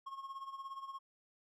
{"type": "tone with tremolo", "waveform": "triangle", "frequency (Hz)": 1084, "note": "C#6", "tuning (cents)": -39, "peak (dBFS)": -39, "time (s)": [0.06, 0.99], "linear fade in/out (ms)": 10, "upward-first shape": "sine", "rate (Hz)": 17, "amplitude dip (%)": 70, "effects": []}